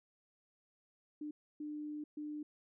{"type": "tone bursts at uneven times", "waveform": "sine", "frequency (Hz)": 299.4, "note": "D4", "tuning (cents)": 33, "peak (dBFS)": -40, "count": 3, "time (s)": [[1.21, 1.31], [1.6, 2.04], [2.17, 2.43]], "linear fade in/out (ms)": 5, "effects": []}